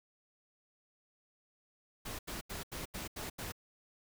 pink noise bursts, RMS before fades -42 dBFS, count 7, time 2.05-3.522 s, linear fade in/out 10 ms, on 140 ms, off 82 ms, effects none

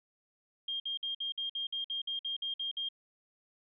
sine tone bursts, 3214 Hz, G7, 43 cents sharp, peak -33 dBFS, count 13, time 0.68-2.888 s, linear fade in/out 5 ms, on 120 ms, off 54 ms, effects none

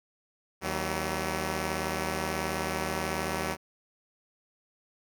5% pulse tone pair together, 78.6 / 189.72 Hz, D#2 / F#3, +18 / +44 cents, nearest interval octave + minor third, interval 1526 cents, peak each -21 dBFS, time 0.61-3.57 s, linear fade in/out 50 ms, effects none

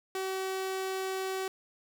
sawtooth tone, 380.2 Hz, F#4, 47 cents sharp, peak -28 dBFS, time 0.15-1.48 s, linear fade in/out 2 ms, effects 9-bit

